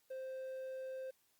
triangle tone with quantisation, 523.3 Hz, C5, in tune, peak -40 dBFS, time 0.1-1.11 s, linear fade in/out 10 ms, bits 11, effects white hiss -75 dBFS RMS until 1.39 s + Opus 48 kbps

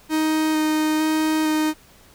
45% pulse tone with vibrato, 311.1 Hz, D#4, in tune, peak -18 dBFS, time 0.09-1.74 s, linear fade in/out 50 ms, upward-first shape square, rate 1.1 Hz, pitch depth 9 cents each way, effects pink hiss -51 dBFS RMS until 2.14 s

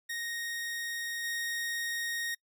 sawtooth tone with level steps, 1864.7 Hz, A#6, in tune, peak -31 / -29 dBFS, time 0.09-2.35 s, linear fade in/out 10 ms, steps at 1.23 s, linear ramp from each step 20 ms, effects noise-tail reverb RT60 0.1 s tail -26 dB re dry

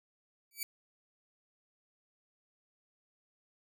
5% pulse tone with exponential growth, 2300 Hz, D7, 37 cents flat, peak -22 dBFS, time 0.51-0.63 s, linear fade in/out 2 ms, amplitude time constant 24 ms, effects none

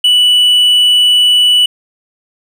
triangle tone, 2960 Hz, F#7, in tune, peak -4 dBFS, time 0.04-1.66 s, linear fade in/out 5 ms, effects none

